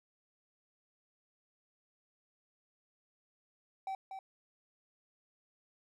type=tone with echo; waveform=triangle; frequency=770 Hz; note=G5; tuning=31 cents flat; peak=-34 dBFS; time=3.87-3.95 s; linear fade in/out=2 ms; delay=240 ms; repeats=1; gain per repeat=-6 dB; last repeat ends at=4.19 s; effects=none